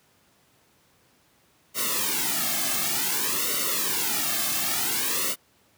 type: noise with flanger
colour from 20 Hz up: white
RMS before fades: -26 dBFS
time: 1.74-5.36 s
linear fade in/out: 50 ms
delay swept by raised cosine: 1.2 to 2.11 ms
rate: 0.55 Hz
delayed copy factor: -0.95
effects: pink hiss -62 dBFS RMS until 5.77 s + high-pass 100 Hz 12 dB/octave